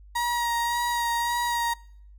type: tone with vibrato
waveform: 35% pulse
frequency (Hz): 948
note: A#5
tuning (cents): +29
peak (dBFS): -22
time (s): 0.15-1.74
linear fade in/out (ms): 10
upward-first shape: sine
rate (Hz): 1.8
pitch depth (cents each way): 19
effects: noise-tail reverb RT60 0.6 s tail -24 dB re dry + added 50 Hz sine -46 dBFS peak until 2.18 s